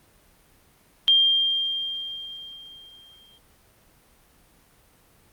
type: tone with exponential decay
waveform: sine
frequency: 3193 Hz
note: G7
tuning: 31 cents sharp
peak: -13 dBFS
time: 1.08-3.38 s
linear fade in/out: 0 ms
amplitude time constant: 500 ms
effects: pink hiss -58 dBFS RMS until 5.32 s + Opus 32 kbps